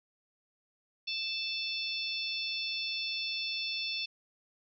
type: harmonic tone with a mistuned harmonic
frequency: 880 Hz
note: A5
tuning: in tune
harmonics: 3 / 4 / 5 / 6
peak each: -37 / -38 / -39 / -40 dBFS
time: 1.07-4.06 s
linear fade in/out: 10 ms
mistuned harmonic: 6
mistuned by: +18 cents
effects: none